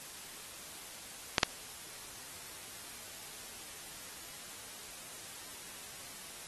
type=clicks; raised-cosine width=0.2 ms; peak=-6 dBFS; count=2; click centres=1.382 / 1.432 s; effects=white hiss -48 dBFS RMS until 6.47 s + AAC 32 kbps